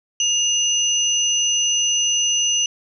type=tone pair together; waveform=sine; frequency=2848 / 6035 Hz; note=F7 / F#8; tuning=+33 / +33 cents; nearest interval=octave + minor second; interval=1300 cents; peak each=-19 dBFS; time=0.2-2.66 s; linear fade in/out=2 ms; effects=none